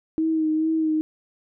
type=tone with vibrato; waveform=sine; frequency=316.1 Hz; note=D#4; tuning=27 cents sharp; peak=-19 dBFS; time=0.18-1.01 s; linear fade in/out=0 ms; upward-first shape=sine; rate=2.3 Hz; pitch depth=29 cents each way; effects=none